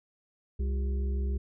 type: harmonic tone with a mistuned harmonic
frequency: 66.4 Hz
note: C2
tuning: 26 cents sharp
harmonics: 1 / 3 / 5 / 6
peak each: -27 / -41 / -47 / -44 dBFS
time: 0.59-1.38 s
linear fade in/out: 10 ms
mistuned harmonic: 5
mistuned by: +100 cents
effects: none